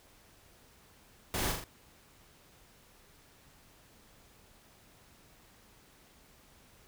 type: noise with echo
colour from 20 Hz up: pink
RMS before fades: -34 dBFS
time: 1.34-1.52 s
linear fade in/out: 0 ms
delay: 40 ms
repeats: 3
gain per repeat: -4 dB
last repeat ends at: 1.64 s
effects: pink hiss -61 dBFS RMS until 6.87 s